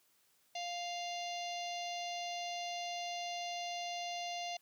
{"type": "harmonic tone with a mistuned harmonic", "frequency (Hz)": 698.5, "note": "F5", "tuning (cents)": 0, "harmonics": [1, 3, 4, 5, 6, 7, 8, 9], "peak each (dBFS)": [-40, -50, -46, -50, -50, -53, -57, -53], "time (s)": [0.55, 4.57], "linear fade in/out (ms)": 5, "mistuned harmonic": 8, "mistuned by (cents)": 45, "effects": ["white hiss -72 dBFS RMS until 4.61 s", "high-pass 80 Hz 12 dB/octave"]}